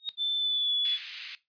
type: tone with exponential growth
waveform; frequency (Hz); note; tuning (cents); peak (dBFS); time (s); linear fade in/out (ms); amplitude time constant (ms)
sine; 3729; A#7; 0; -24; 0-0.09; 0; 19
type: tone with pitch glide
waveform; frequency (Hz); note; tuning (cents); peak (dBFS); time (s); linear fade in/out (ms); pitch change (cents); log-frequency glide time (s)
sine; 3531 to 3419; A7 to G#7; +5 to +50; -25; 0.17-0.99; 50; -55; 0.37-0.73
type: band-pass noise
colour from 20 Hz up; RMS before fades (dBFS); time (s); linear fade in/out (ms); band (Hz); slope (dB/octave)
pink; -42; 0.85-1.35; 0; 2200 to 4300; 24
effects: noise-tail reverb RT60 0.2 s tail -17 dB re dry + resampled to 11025 Hz